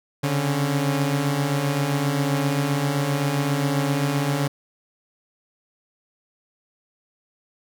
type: tone cluster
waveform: sawtooth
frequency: 136.8 / 144.4 / 272.9 Hz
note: C#3 / D3 / C#4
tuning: -23 / -29 / -27 cents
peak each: -27 / -18 / -23 dBFS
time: 0.23-4.48 s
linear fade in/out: 10 ms
effects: none